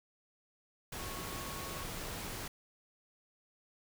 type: tone in noise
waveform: sine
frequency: 1103 Hz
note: C#6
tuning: 9 cents flat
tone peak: -48 dBFS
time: 0.99-1.84 s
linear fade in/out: 5 ms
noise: pink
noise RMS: -42 dBFS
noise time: 0.92-2.48 s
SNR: -9 dB
effects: none